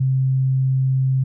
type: tone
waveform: sine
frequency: 132 Hz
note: C3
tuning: 16 cents sharp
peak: -15 dBFS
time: 0-1.24 s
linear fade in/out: 10 ms
effects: none